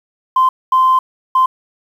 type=tone bursts at uneven times; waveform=sine; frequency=1038 Hz; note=C6; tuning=14 cents flat; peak=-7 dBFS; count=3; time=0.36-0.49 / 0.72-0.99 / 1.35-1.46 s; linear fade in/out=5 ms; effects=tanh soft clip ceiling -4 dBFS + 7-bit